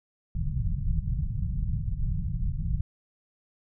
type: low-pass noise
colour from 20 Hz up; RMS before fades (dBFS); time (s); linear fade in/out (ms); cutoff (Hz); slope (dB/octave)
pink; -28; 0.35-2.81; 2; 170; 48
effects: none